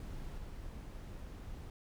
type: noise with level steps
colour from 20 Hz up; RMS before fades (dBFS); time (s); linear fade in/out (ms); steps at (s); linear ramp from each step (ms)
brown; -44 / -46; 0-1.7; 2; 0.38; 2
effects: none